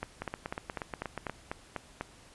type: two click trains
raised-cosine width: 0.5 ms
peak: -20 / -19 dBFS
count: 10 / 9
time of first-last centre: 0.22-1.297 / 0.03-2.01 s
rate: 8.36 / 4.04 Hz
effects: pink hiss -56 dBFS RMS until 2.34 s + resampled to 24000 Hz